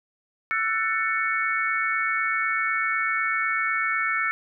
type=chord; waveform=sine; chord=F# minor seventh; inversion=third; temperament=just; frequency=1332 / 1480 / 1776 / 2220 Hz; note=E6 / F#6 / A6 / C#7; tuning=+18 / 0 / +16 / +2 cents; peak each=-27 / -31 / -28 / -26 dBFS; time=0.51-4.31 s; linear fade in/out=0 ms; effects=none